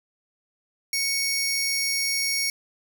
sawtooth tone pair together, 2217 / 5586 Hz, C#7 / F8, 0 / -1 cents, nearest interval octave + major third, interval 1599 cents, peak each -23 dBFS, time 0.93-2.5 s, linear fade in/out 2 ms, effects none

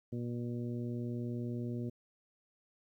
harmonic tone, 120 Hz, B2, 49 cents flat, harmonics 1 / 2 / 3 / 4 / 5, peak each -38 / -39 / -44 / -50 / -54 dBFS, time 0.12-1.9 s, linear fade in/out 10 ms, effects 12-bit

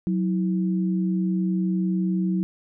sine tone pair together, 184.69 / 325.4 Hz, F#3 / E4, -3 / -22 cents, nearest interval minor seventh, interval 981 cents, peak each -21 / -29 dBFS, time 0.07-2.43 s, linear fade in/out 0 ms, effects none

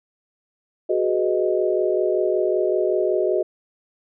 sine chord, G# minor seventh, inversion third, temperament equal, 370 / 415.3 / 493.9 / 622.3 Hz, F#4 / G#4 / B4 / D#5, 0 / 0 / 0 / 0 cents, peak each -21 / -24 / -27 / -23 dBFS, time 0.89-3.43 s, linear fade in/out 10 ms, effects none

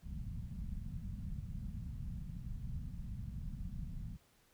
pink low-pass noise, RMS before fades -43 dBFS, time 0.02-4.18 s, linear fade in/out 50 ms, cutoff 210 Hz, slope 48 dB/octave, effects pink hiss -70 dBFS RMS until 4.53 s

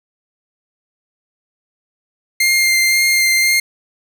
sawtooth tone with vibrato, 2107 Hz, C7, 12 cents sharp, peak -8 dBFS, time 2.4-3.6 s, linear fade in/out 5 ms, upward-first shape sine, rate 1.9 Hz, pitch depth 12 cents each way, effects none

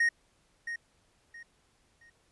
triangle tone with echo, 1864.7 Hz, A#6, in tune, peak -21 dBFS, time 0-0.09 s, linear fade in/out 5 ms, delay 670 ms, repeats 3, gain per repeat -11 dB, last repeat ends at 2.1 s, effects pink hiss -69 dBFS RMS until 2.31 s + resampled to 24000 Hz

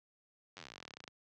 slowing click train, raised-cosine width 0.2 ms, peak -30 dBFS, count 25, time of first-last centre 0.57-1.078 s, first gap 10 ms, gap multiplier 1.06, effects high-pass 100 Hz 12 dB/octave + low-pass 7000 Hz 12 dB/octave

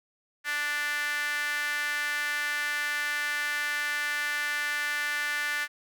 sawtooth tone with high-pass filter, 293.7 Hz, D4, in tune, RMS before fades -30 dBFS, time 0.44-5.68 s, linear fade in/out 50 ms, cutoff 1700 Hz, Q 4.5, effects none

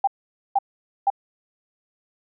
sine tone bursts, 793 Hz, G5, 20 cents sharp, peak -15 dBFS, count 3, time 0.04-1.102 s, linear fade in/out 5 ms, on 34 ms, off 480 ms, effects none

